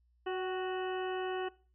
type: harmonic tone with a mistuned harmonic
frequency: 370 Hz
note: F#4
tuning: in tune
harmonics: 1 / 2 / 3 / 4 / 5 / 7 / 8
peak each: -34 / -40 / -45 / -46 / -48 / -52 / -49 dBFS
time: 0.26-1.49 s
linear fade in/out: 10 ms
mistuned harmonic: 2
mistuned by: +31 cents
effects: noise-tail reverb RT60 0.4 s tail -22 dB re dry + added 60 Hz sine -67 dBFS peak until 1.74 s